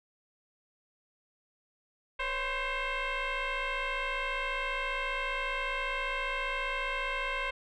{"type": "tone with frequency modulation", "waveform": "sine", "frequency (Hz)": 554.4, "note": "C#5", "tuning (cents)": 0, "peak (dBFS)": -29, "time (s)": [2.19, 7.51], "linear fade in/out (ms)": 10, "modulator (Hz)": 527, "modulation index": 4.6, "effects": ["tanh soft clip ceiling -27 dBFS"]}